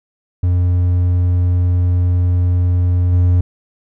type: tone with level steps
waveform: triangle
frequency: 89 Hz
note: F2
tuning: 33 cents sharp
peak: -9 / -7 dBFS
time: 0.43-3.41 s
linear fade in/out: 5 ms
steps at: 3.12 s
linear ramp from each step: 10 ms
effects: none